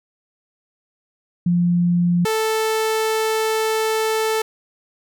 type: tone pair in turn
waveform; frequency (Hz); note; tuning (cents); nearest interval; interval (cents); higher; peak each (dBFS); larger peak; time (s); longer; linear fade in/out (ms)
sine / sawtooth; 174.61 / 440; F3 / A4; 0 / 0; octave + major third; 1600; second; -14; neither; 1.46-2.25 / 2.25-4.42; second; 5
effects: none